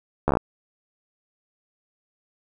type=slowing click train; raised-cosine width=1 ms; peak=-6 dBFS; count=7; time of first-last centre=0.28-0.371 s; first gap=13 ms; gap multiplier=1.06; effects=8-bit